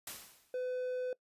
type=noise with exponential decay; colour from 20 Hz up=white; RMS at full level=-41 dBFS; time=0.07-0.63 s; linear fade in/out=2 ms; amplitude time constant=120 ms
type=tone; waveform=triangle; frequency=504 Hz; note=B4; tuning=35 cents sharp; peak=-32 dBFS; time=0.54-1.13 s; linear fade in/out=2 ms
effects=noise-tail reverb RT60 0.1 s tail -21 dB re dry + resampled to 32000 Hz